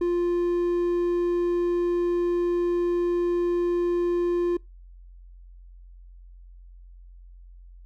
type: tone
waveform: triangle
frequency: 349.2 Hz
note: F4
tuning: in tune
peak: -19 dBFS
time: 0.01-4.57 s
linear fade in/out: 5 ms
effects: noise-tail reverb RT60 0.2 s tail -24 dB re dry + added 44 Hz sine -44 dBFS peak until 7.85 s